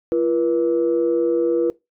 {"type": "tone pair together", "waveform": "sine", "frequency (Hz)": [341.4, 482.8], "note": ["F4", "B4"], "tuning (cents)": [-39, -39], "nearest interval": "tritone", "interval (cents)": 600, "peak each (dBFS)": -18, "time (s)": [0.12, 1.7], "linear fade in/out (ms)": 0, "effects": ["noise-tail reverb RT60 0.2 s tail -21 dB re dry", "tanh soft clip ceiling -10 dBFS"]}